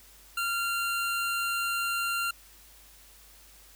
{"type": "tone", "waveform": "25% pulse", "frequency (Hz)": 1385, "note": "F6", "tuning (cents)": -15, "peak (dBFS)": -24, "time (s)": [0.37, 2.31], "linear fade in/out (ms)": 5, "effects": ["added 50 Hz sine -58 dBFS peak until 3.75 s", "white hiss -55 dBFS RMS until 3.75 s"]}